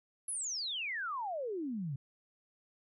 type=exponential sweep; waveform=sine; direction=down; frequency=11175 to 128.2 Hz; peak=-35 dBFS; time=0.28-1.96 s; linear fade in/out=5 ms; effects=none